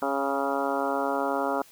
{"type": "harmonic tone with a mistuned harmonic", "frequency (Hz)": 138.59, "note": "C#3", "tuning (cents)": 0, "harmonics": [2, 3, 4, 5, 6, 7, 8, 9, 10], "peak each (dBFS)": [-32, -33, -31, -32, -33, -33, -39, -35, -36], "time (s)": [0.02, 1.62], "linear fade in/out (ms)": 2, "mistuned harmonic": 6, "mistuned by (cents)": -16, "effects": ["white hiss -54 dBFS RMS until 1.71 s"]}